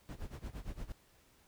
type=noise with tremolo; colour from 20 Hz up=brown; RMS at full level=-41 dBFS; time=0.09-0.92 s; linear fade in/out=0 ms; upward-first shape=sine; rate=8.7 Hz; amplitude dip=90%; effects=pink hiss -67 dBFS RMS until 1.47 s